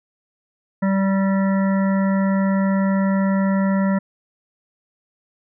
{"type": "harmonic tone with a mistuned harmonic", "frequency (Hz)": 194, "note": "G3", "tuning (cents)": -18, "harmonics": [1, 3, 5, 7, 9, 10], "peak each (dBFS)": [-16, -26, -30, -33, -35, -36], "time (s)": [0.82, 3.99], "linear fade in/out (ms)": 10, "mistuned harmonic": 9, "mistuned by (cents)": 16, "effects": []}